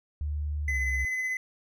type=tone with pitch glide; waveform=sine; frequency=74.2 to 67.26 Hz; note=D2 to C2; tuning=+18 to +48 cents; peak=-28 dBFS; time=0.21-1.05 s; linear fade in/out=0 ms; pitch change=-170 cents; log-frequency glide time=0.65-0.79 s
type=tone with tremolo; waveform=triangle; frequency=2027 Hz; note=B6; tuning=45 cents sharp; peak=-25 dBFS; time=0.68-1.37 s; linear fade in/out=2 ms; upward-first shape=sine; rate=16 Hz; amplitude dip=25%
effects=none